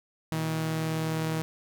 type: tone pair together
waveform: sawtooth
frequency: 119.34 / 159.3 Hz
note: A#2 / D#3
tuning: +41 / +41 cents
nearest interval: perfect fourth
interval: 500 cents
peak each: -33 / -24 dBFS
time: 0.32-1.42 s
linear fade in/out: 0 ms
effects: none